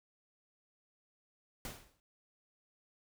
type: noise with exponential decay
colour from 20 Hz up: pink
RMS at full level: -40 dBFS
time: 1.65-2 s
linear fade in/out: 1 ms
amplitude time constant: 74 ms
effects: none